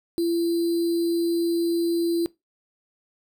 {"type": "tone with sample-and-hold", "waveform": "sine", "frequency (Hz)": 338.3, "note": "E4", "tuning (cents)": 45, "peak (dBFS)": -20, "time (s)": [0.18, 2.26], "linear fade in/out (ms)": 0, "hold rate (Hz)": 4410, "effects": ["noise-tail reverb RT60 0.2 s tail -21 dB re dry"]}